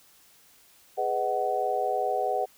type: chord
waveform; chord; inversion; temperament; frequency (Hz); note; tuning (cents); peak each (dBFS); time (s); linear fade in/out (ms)
sine; G# minor seventh; none; just; 415.3 / 498.4 / 623 / 747.5; G#4 / B4 / D#5 / F#5; 0 / +16 / +2 / +17; -32 / -31 / -32 / -27; 0.97-2.46; 20
effects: white hiss -58 dBFS RMS until 2.57 s